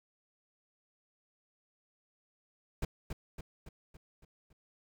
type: noise with echo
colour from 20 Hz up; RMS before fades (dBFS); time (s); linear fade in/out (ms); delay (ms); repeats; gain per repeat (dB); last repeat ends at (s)
brown; -33; 2.82-2.85; 5; 280; 6; -5; 4.53
effects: none